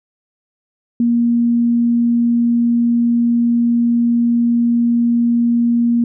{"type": "tone", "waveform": "sine", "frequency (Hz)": 236.2, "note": "A#3", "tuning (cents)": 23, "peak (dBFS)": -11, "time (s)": [1, 6.04], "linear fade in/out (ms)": 2, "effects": []}